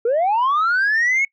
sine linear sweep, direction up, 443.1 to 2217 Hz, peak -13 dBFS, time 0.05-1.25 s, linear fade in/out 5 ms, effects noise-tail reverb RT60 0.1 s tail -25 dB re dry + tanh soft clip ceiling -13 dBFS

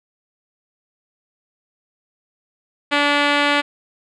5% pulse tone with low-pass filter, 289.1 Hz, D4, 27 cents flat, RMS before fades -17 dBFS, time 2.91-3.62 s, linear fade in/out 20 ms, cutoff 3900 Hz, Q 0.73, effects none

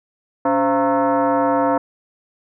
sine tone with frequency modulation, 118.8 Hz, A#2, 33 cents sharp, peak -14 dBFS, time 0.45-1.78 s, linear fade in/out 5 ms, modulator 402 Hz, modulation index 2.5, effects none

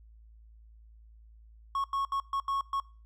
triangle tone bursts at uneven times, 1100 Hz, C#6, 14 cents flat, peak -26 dBFS, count 6, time 1.75-1.84 / 1.93-2.05 / 2.12-2.2 / 2.33-2.4 / 2.48-2.61 / 2.73-2.8 s, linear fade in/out 2 ms, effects noise-tail reverb RT60 0.4 s tail -23 dB re dry + added 55 Hz sine -52 dBFS peak until 3.05 s

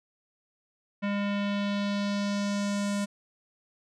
square tone with low-pass filter sweep, 202.4 Hz, G#3, 44 cents flat, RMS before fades -29 dBFS, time 1.02-3.06 s, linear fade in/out 20 ms, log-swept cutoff 2400 to 8800 Hz, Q 1.8, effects none

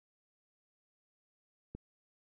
click, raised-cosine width 3 ms, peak -30 dBFS, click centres 1.75 s, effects none

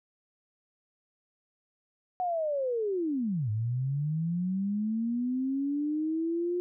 sine linear two-way sweep, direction down then up, 740 to 104.1 to 357.6 Hz, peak -27 dBFS, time 2.2-6.6 s, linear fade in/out 0 ms, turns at 3.5 s, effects none

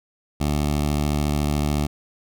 15% pulse tone with notch filter, 73.8 Hz, D2, 9 cents sharp, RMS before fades -22 dBFS, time 0.4-1.87 s, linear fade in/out 10 ms, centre 1600 Hz, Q 1.9, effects none

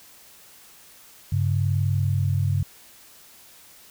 sine tone pair together, 97.79 / 138.3 Hz, G2 / C#3, -4 / -4 cents, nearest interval tritone, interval 600 cents, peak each -21 / -24 dBFS, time 1.32-2.63 s, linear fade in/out 5 ms, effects white hiss -50 dBFS RMS until 3.9 s

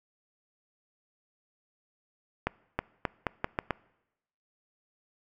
accelerating click train, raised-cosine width 0.5 ms, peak -12 dBFS, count 7, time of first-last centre 2.47-3.707 s, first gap 320 ms, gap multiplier 0.82, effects noise-tail reverb RT60 0.9 s tail -23 dB re dry

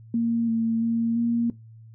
sine tone with pitch steps, 231.6 / 227 / 230.1 / 234.2 Hz, A#3 / A#3 / A#3 / A#3, -11 / -46 / -22 / +8 cents, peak -20 dBFS, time 0.14-1.5 s, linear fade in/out 2 ms, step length 340 ms, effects noise-tail reverb RT60 0.2 s tail -18 dB re dry + added 112 Hz sine -44 dBFS peak until 1.94 s

